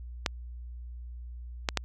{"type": "clicks", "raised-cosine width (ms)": 0.2, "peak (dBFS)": -8, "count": 3, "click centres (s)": [0.262, 1.688, 1.773], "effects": ["added 60 Hz sine -39 dBFS peak until 1.84 s"]}